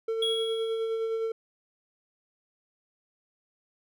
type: tone with tremolo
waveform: triangle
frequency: 450 Hz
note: A4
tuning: 39 cents sharp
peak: -24 dBFS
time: 0.08-1.32 s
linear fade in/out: 5 ms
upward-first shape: sine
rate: 9.7 Hz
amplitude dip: 30%
type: tone with exponential decay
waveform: triangle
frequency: 3322 Hz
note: G#7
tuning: in tune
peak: -23 dBFS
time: 0.22-1.24 s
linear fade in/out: 5 ms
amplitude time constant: 220 ms
effects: none